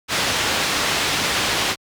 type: low-pass noise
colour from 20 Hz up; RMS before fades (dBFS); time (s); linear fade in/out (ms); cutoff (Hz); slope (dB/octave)
white; -21; 0.08-1.76; 50; 4300; 12
effects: high-pass 60 Hz 12 dB/octave